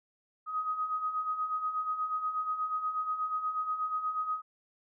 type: beating tone pair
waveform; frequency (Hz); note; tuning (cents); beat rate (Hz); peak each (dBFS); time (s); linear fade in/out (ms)
sine; 1250 / 1258.3; D#6 / D#6; +8 / +19; 8.3; -38 / -31; 0.46-4.42; 50
effects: none